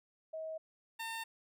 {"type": "tone pair in turn", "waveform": ["sine", "15% pulse"], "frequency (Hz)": [637, 905.4], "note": ["D#5", "A5"], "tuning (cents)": [41, 49], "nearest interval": "tritone", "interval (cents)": 608, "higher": "second", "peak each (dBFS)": [-39, -33], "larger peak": "second", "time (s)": [[0.33, 0.58], [0.99, 1.24]], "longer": "neither", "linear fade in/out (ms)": 10, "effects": []}